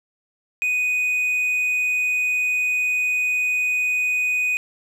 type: tone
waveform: triangle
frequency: 2489 Hz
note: D#7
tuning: in tune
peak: -17 dBFS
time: 0.62-4.57 s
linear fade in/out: 0 ms
effects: none